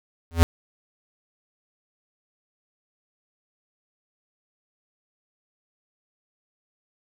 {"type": "tone with exponential growth", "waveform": "square", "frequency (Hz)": 83.6, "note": "E2", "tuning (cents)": 25, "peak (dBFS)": -8, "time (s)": [0.31, 0.43], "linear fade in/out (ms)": 0, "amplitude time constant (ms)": 25, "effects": []}